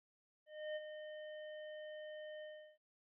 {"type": "tone with ADSR envelope", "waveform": "square", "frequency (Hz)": 612, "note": "D#5", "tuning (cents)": -29, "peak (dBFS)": -40, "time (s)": [0.46, 2.78], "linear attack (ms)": 300, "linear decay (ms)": 32, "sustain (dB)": -8, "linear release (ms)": 360, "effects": ["resampled to 8000 Hz"]}